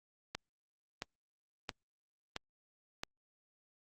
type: click train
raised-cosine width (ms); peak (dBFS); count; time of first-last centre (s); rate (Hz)
0.2; -20; 5; 0.35-3.035; 1.49
effects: Opus 48 kbps

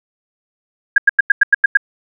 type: tone bursts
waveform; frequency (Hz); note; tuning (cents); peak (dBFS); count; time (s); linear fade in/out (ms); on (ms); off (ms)
sine; 1625; G#6; -38; -4; 8; 0.96-1.772; 5; 21; 92
effects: none

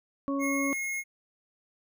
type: harmonic tone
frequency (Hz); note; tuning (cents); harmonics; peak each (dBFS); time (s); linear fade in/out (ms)
277.2; C#4; 0; 1 / 2 / 4; -28 / -35 / -36; 0.28-0.73; 0
type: tone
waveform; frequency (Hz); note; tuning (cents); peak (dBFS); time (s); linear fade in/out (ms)
square; 2159; C#7; -46; -31; 0.39-1.04; 50
effects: none

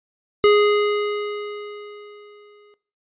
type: tone with exponential decay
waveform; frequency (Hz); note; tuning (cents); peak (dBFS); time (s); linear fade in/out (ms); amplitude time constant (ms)
square; 415.3; G#4; 0; -11; 0.44-2.74; 0; 500
effects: noise-tail reverb RT60 0.4 s tail -18 dB re dry + resampled to 8000 Hz

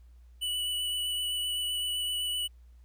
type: tone with vibrato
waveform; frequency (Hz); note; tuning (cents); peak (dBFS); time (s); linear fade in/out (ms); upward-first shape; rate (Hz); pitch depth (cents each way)
square; 2960; F#7; 0; -30; 0.41-2.48; 20; triangle; 7.8; 17
effects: added 60 Hz sine -51 dBFS peak until 2.84 s + pink hiss -74 dBFS RMS until 2.84 s

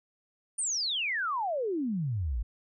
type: exponential sweep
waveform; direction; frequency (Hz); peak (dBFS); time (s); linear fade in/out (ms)
sine; down; 9397 to 49.7; -28; 0.58-2.43; 10
effects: none

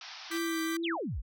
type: band-pass noise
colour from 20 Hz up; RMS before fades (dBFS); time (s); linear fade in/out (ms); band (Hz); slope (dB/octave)
white; -46; 0.01-0.38; 2; 670 to 5700; 96
type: tone with vibrato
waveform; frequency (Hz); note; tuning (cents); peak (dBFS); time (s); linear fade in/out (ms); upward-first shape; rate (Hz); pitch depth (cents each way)
sine; 329.6; E4; 0; -31; 0.3-0.98; 50; triangle; 2.3; 37
type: chord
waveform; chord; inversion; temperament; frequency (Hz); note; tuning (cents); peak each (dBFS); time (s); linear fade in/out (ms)
sawtooth; G major; second; equal; 1174.7 / 1568 / 1975.5; D6 / G6 / B6; 0 / 0 / 0; -36; 0.31-0.77; 5
type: exponential sweep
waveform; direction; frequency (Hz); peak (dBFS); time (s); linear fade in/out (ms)
sine; down; 4081 to 39.59; -32; 0.83-1.22; 20
effects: none

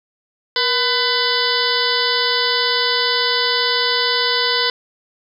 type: harmonic tone with a mistuned harmonic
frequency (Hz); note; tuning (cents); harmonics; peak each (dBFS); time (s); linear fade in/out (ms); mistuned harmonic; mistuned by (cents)
501; B4; +25; 1 / 2 / 3 / 4 / 6 / 7 / 8 / 9 / 10; -24 / -24 / -24 / -24 / -24 / -24 / -24 / -24 / -24; 0.56-4.7; 2; 1; -78
effects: 8-bit

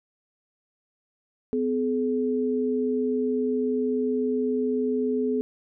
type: tone pair together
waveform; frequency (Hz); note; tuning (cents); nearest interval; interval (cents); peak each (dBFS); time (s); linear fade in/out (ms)
sine; 253.2 / 425.9; B3 / G#4; +43 / +44; major sixth; 901; -25; 1.53-5.41; 0
effects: none

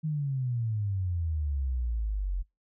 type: exponential sweep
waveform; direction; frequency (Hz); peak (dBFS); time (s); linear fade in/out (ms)
sine; down; 158.9 to 43.62; -27; 0.03-2.43; 20
effects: noise-tail reverb RT60 0.2 s tail -26 dB re dry

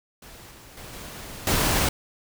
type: noise with level steps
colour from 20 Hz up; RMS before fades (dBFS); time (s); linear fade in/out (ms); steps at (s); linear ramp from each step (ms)
pink; -45 / -47 / -41 / -39 / -22; 0.22-1.89; 5; 0.51 / 0.77 / 0.93 / 1.47; 2
effects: none

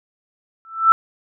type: tone with exponential growth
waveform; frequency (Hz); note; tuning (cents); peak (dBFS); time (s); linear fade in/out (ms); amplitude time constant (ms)
sine; 1328; E6; +12; -4; 0.65-0.92; 0; 58
effects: none

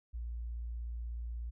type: tone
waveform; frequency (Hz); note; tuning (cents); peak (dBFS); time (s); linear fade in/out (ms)
sine; 58.27; A#1; 0; -37; 0.13-1.51; 20
effects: none

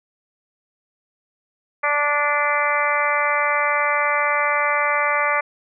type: harmonic tone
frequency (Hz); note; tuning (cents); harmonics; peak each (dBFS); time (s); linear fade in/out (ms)
292.1; D4; -9; 2 / 3 / 4 / 5 / 6 / 7 / 8; -25 / -26 / -22 / -27 / -27 / -23 / -27; 1.83-5.41; 10
effects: none

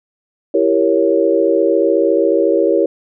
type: chord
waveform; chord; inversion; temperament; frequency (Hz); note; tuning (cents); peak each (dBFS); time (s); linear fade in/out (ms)
sine; E diminished seventh; none; equal with one note detuned; 332.5 / 392 / 466.2 / 554.4; E4 / G4 / Bb4 / Db5; +15 / 0 / 0 / 0; -16; 0.54-2.86; 5
effects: none

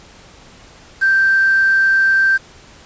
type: tone with quantisation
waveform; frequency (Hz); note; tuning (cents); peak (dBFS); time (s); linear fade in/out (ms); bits
sine; 1568; G6; 0; -10; 1.01-2.38; 20; 5
effects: pink hiss -43 dBFS RMS until 2.85 s + resampled to 16000 Hz

